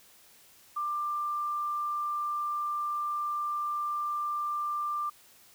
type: tone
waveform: sine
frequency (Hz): 1187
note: D6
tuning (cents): +18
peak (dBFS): -29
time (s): 0.76-5.1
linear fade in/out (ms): 10
effects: white hiss -58 dBFS RMS until 5.54 s